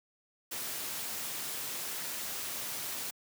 white noise with amplitude modulation, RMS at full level -36 dBFS, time 0.51-3.11 s, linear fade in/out 10 ms, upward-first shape sine, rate 299 Hz, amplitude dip 45%, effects high-pass 100 Hz 12 dB/octave

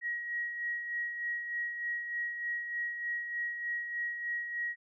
sine tone with tremolo, 1900 Hz, A#6, 33 cents sharp, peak -31 dBFS, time 0.01-4.76 s, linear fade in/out 50 ms, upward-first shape sine, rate 3.3 Hz, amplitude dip 50%, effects none

